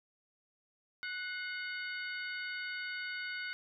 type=harmonic tone with a mistuned harmonic; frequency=740 Hz; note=F#5; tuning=in tune; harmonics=2 / 3 / 4 / 5 / 6; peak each=-40 / -42 / -49 / -52 / -49 dBFS; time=1.03-3.53 s; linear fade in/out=0 ms; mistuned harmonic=3; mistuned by=-63 cents; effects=none